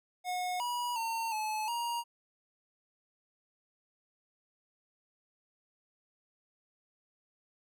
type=tone with pitch steps; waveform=square; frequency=726 / 969 / 910 / 861 / 944 Hz; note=F#5 / B5 / A#5 / A5 / A#5; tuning=-33 / -33 / -42 / -38 / +22 cents; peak=-33 dBFS; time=0.24-2.04 s; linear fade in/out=50 ms; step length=360 ms; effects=none